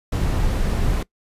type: noise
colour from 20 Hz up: brown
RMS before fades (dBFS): -20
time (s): 0.12-1.03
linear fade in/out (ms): 5
effects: noise-tail reverb RT60 0.1 s tail -21 dB re dry + resampled to 32000 Hz